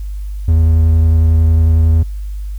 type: tone with vibrato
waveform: triangle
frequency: 80.9 Hz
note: E2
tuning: 32 cents flat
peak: -5 dBFS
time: 0.48-2.03 s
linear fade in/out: 5 ms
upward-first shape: square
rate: 11 Hz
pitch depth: 11 cents each way
effects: added 50 Hz sine -20 dBFS peak until 2.58 s + white hiss -50 dBFS RMS until 2.58 s